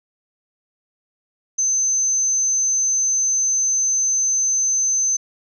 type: tone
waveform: sine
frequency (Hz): 6180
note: G8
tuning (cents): -26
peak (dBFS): -16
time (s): 1.58-5.17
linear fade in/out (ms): 10
effects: none